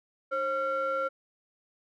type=ring-modulated tone; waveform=triangle; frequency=418.6 Hz; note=G#4; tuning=14 cents sharp; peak=-22 dBFS; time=0.31-1.09 s; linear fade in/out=20 ms; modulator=955 Hz; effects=none